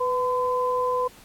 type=tone pair together; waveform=sine; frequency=497.5 / 1017.7 Hz; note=B4 / C6; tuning=+13 / -48 cents; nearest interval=octave; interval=1239 cents; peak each=-24 dBFS; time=0-1.08 s; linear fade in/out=10 ms; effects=pink hiss -50 dBFS RMS until 1.24 s + AAC 64 kbps